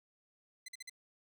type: tone bursts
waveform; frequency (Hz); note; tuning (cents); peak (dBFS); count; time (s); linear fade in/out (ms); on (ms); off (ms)
15% pulse; 2042; C7; -43; -38; 4; 0.66-0.897; 5; 24; 47
effects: none

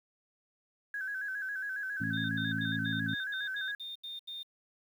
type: tone with vibrato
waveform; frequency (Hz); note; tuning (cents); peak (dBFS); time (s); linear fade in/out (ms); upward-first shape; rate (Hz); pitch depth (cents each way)
sine; 1594; G6; +28; -34; 0.94-3.75; 2; square; 7.3; 68
type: harmonic tone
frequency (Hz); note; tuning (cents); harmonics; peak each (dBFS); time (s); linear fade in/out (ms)
54.7; A1; -9; 2 / 3 / 4 / 5; -38 / -38 / -38 / -38; 2-3.15; 10
type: tone bursts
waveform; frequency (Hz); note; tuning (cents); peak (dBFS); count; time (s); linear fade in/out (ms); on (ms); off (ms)
sine; 3641; A#7; -41; -39; 10; 2.13-4.432; 10; 160; 78
effects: 10-bit

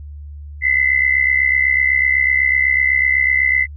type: tone pair together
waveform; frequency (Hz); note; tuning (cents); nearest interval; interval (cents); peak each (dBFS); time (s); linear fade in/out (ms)
sine; 2000 / 2068; B6 / C7; +21 / -21; minor second; 58; -15; 0.61-3.67; 50
effects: added 73 Hz sine -30 dBFS peak until 3.76 s

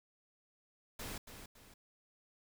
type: noise with echo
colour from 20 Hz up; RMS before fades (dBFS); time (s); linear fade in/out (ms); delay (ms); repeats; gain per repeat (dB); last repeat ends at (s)
pink; -44; 0.99-1.18; 5; 280; 2; -8; 1.74
effects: none

